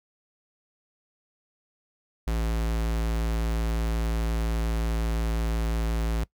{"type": "tone", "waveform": "square", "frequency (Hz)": 55.9, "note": "A1", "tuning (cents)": 28, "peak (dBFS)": -25, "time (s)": [2.27, 6.24], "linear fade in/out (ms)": 5, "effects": ["noise-tail reverb RT60 0.1 s tail -21 dB re dry"]}